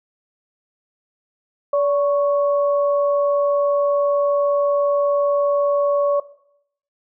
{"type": "tone pair together", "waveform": "sine", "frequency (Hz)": [573.9, 1108.7], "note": ["D5", "C#6"], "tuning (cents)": [-40, 0], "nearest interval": "major seventh", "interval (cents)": 1140, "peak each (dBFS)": [-15, -24], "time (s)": [1.73, 6.2], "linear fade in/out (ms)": 5, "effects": ["noise-tail reverb RT60 0.7 s tail -18 dB re dry"]}